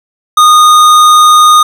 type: tone with hard clipping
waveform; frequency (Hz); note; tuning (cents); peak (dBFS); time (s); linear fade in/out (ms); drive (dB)
sine; 1231; D#6; -19; -3; 0.37-1.63; 5; 15
effects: none